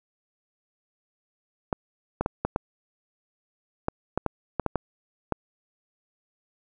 clicks, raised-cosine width 1 ms, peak -10 dBFS, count 12, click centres 1.728 / 2.21 / 2.261 / 2.45 / 2.561 / 3.884 / 4.176 / 4.263 / 4.597 / 4.663 / 4.757 / 5.323 s, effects none

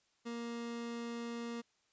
30% pulse tone, 234.6 Hz, A#3, 11 cents sharp, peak -37 dBFS, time 0.25-1.62 s, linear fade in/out 20 ms, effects white hiss -75 dBFS RMS until 1.92 s + resampled to 16000 Hz

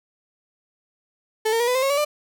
35% pulse tone with pitch steps, 437.4 / 457 / 477.5 / 499 / 521.4 / 544.8 / 569.2 / 594.8 Hz, A4 / A#4 / A#4 / B4 / C5 / C#5 / C#5 / D5, -10 / -34 / +42 / +18 / -6 / -30 / +46 / +22 cents, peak -17 dBFS, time 1.45-2.05 s, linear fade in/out 10 ms, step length 75 ms, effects none

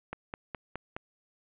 click train, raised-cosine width 0.5 ms, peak -21 dBFS, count 5, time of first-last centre 0.13-0.965 s, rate 4.79 Hz, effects resampled to 8000 Hz + 9-bit

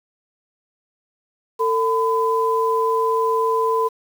sine tone pair together, 449.1 / 1008.2 Hz, A4 / B5, +35 / +35 cents, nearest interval octave + major second, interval 1400 cents, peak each -19 dBFS, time 1.59-3.89 s, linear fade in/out 20 ms, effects 7-bit

